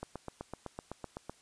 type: click train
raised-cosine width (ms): 1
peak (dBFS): -25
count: 11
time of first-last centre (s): 0.03-1.296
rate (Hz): 7.9
effects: white hiss -63 dBFS RMS until 1.41 s + resampled to 22050 Hz